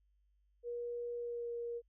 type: tone with pitch glide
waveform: sine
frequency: 478.2 to 472.2 Hz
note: A#4 to A#4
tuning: +44 to +22 cents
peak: -38 dBFS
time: 0.63-1.82 s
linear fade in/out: 50 ms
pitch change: -22 cents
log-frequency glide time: 1.15-1.51 s
effects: added 50 Hz sine -70 dBFS peak until 1.88 s